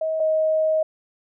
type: tone pair in turn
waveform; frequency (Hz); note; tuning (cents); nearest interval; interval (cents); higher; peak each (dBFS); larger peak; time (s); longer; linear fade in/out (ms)
sine; 636 / 629.4; D#5 / D#5; +38 / +20; unison; 18; first; -21 / -17; second; 0.01-0.2 / 0.2-0.83; second; 5
effects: none